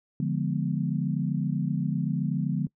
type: chord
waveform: sine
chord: D diminished seventh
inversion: none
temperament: equal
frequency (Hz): 146.83 / 174.61 / 207.7 / 246.9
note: D3 / F3 / Ab3 / Cb4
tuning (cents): 0 / 0 / 0 / 0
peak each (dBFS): -28 / -29 / -32 / -33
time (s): 0.2-2.67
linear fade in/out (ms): 2
effects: noise-tail reverb RT60 0.1 s tail -22 dB re dry